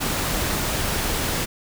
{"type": "noise", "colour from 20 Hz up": "pink", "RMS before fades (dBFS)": -24, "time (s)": [0, 1.46], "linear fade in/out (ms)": 20, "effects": []}